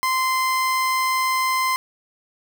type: tone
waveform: 30% pulse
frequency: 1038 Hz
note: C6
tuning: 14 cents flat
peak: -16 dBFS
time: 0.03-1.76 s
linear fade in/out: 0 ms
effects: none